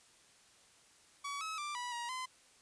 sawtooth tone with pitch steps, 1134 / 1287 / 1180 / 978 / 950 / 1026 Hz, C#6 / E6 / D6 / B5 / A#5 / C6, +39 / -42 / +8 / -17 / +33 / -34 cents, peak -35 dBFS, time 1.24-2.26 s, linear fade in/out 10 ms, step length 170 ms, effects white hiss -64 dBFS RMS until 2.61 s + resampled to 22050 Hz

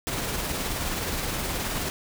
pink noise with tremolo, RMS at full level -28 dBFS, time 0.07-1.9 s, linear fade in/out 0 ms, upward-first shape sine, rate 19 Hz, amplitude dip 30%, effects none

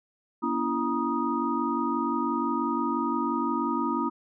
sine tone cluster, 238.4 / 284.3 / 335.3 / 951 / 1242 Hz, A#3 / C#4 / E4 / A#5 / D#6, +39 / +44 / +30 / +34 / -3 cents, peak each -31 dBFS, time 0.42-4.1 s, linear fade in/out 20 ms, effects none

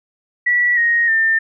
sine tone with pitch steps, 1947 / 1872 / 1799.9 Hz, B6 / A#6 / A6, -25 / +7 / +39 cents, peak -12 dBFS, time 0.46-1.39 s, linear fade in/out 10 ms, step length 310 ms, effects none

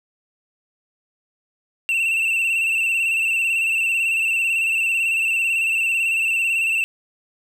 triangle tone with vibrato, 2689 Hz, E7, 34 cents sharp, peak -16 dBFS, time 1.89-6.84 s, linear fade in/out 0 ms, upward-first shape square, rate 18 Hz, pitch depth 36 cents each way, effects none

